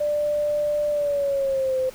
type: tone with pitch glide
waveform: sine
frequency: 592 to 518.4 Hz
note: D5 to C5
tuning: +14 to -16 cents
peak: -20 dBFS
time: 0-1.9 s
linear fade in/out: 10 ms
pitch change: -230 cents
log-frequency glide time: 0.91-1.78 s
effects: pink hiss -45 dBFS RMS until 1.94 s